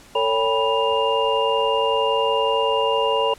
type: tone cluster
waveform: sine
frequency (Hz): 449.3 / 560 / 803 / 982 / 2807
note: A4 / C#5 / G5 / B5 / F7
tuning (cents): +36 / +18 / +41 / -10 / +8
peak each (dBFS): -22 / -23 / -29 / -22 / -26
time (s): 0.15-3.34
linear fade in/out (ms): 5
effects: pink hiss -47 dBFS RMS until 3.38 s + low-pass 11000 Hz 12 dB/octave